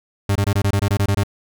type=tone bursts; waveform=40% pulse; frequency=100 Hz; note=G2; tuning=35 cents sharp; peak=-14 dBFS; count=11; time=0.29-1.235 s; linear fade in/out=5 ms; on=65 ms; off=23 ms; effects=none